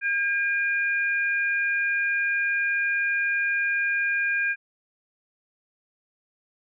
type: tone pair together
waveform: sine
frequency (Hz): 1613.8 / 2418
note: G6 / D7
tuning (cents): +50 / +50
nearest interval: perfect fifth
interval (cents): 700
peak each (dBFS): -23 / -27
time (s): 0.01-4.56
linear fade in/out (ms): 50
effects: none